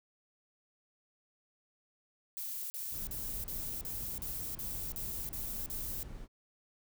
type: noise bursts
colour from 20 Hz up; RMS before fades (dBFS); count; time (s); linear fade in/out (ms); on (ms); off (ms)
violet; -40; 10; 2.37-6.03; 0; 330; 40
type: noise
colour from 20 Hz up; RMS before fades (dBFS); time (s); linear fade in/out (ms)
brown; -46; 2.9-6.28; 50
effects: none